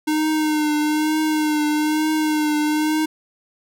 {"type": "tone with vibrato", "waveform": "square", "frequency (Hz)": 305.9, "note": "D#4", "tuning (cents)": -29, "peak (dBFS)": -18, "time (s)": [0.07, 3.06], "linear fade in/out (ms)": 10, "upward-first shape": "triangle", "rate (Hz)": 1.1, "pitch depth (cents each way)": 36, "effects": []}